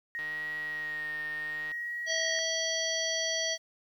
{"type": "tone with vibrato", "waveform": "sine", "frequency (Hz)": 1873, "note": "A#6", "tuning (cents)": 8, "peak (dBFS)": -33, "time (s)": [0.15, 2.39], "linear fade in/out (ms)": 0, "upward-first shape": "sine", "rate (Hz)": 0.68, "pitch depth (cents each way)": 31}
{"type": "click train", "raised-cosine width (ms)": 0.3, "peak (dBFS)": -31, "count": 233, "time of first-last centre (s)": [0.19, 1.716], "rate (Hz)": 152}
{"type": "harmonic tone", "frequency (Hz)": 650, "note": "E5", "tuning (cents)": -24, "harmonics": [1, 3, 5, 7, 9], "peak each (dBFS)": [-35, -35, -35, -35, -35], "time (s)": [2.06, 3.58], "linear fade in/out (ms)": 50}
{"effects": ["10-bit"]}